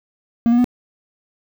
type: tone with pitch steps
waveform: triangle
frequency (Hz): 233.1 / 239.8 / 246.7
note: A#3 / A#3 / B3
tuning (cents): 0 / +49 / -2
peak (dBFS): -9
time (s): 0.46-0.643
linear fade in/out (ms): 0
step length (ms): 61
effects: 7-bit